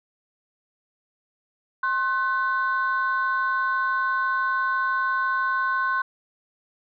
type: tone pair together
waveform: sine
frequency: 1062 / 1508 Hz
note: C6 / F#6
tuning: +25 / +32 cents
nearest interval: tritone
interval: 607 cents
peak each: -23 dBFS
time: 1.83-6.02 s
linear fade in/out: 5 ms
effects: tanh soft clip ceiling -15 dBFS